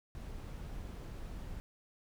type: noise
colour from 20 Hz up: brown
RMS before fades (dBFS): -44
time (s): 0.15-1.6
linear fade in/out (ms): 0
effects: none